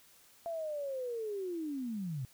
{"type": "linear sweep", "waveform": "sine", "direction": "down", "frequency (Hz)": [683, 120.4], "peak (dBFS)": -35, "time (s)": [0.46, 2.25], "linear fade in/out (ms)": 0, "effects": ["white hiss -62 dBFS RMS until 2.33 s"]}